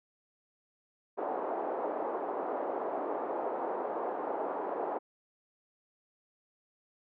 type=band-pass noise; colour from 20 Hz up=white; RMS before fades=-35 dBFS; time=1.17-4.99 s; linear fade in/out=20 ms; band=330 to 870 Hz; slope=24 dB/octave; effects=none